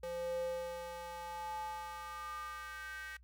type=tone with high-pass filter sweep; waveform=square; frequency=172.4 Hz; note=F3; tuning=22 cents flat; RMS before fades=-43 dBFS; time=0.03-3.17 s; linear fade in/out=5 ms; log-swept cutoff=440 to 1700 Hz; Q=6; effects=noise-tail reverb RT60 0.1 s tail -22 dB re dry + added 60 Hz sine -58 dBFS peak until 3.23 s